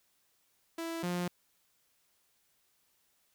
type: tone pair in turn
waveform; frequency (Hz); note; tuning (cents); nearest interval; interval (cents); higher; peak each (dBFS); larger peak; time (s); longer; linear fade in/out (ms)
sawtooth; 330.9 / 176.97; E4 / F3; +7 / +23; major seventh; 1084; first; -32 / -28; second; 0.78-1.03 / 1.03-1.28; neither; 5
effects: white hiss -73 dBFS RMS until 3.34 s